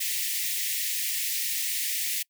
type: high-pass noise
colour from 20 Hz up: white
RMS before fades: -29 dBFS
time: 0-2.23 s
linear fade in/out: 10 ms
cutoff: 1800 Hz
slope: 96 dB/octave
effects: noise-tail reverb RT60 0.1 s tail -25 dB re dry